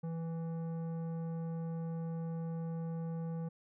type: tone with tanh clipping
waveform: sine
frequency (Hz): 164.81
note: E3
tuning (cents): 0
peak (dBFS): -38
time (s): 0.03-3.49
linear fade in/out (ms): 10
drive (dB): 12
effects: none